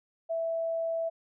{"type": "tone", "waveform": "sine", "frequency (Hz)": 659.3, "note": "E5", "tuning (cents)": 0, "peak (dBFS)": -28, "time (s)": [0.29, 1.1], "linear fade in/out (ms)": 20, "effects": []}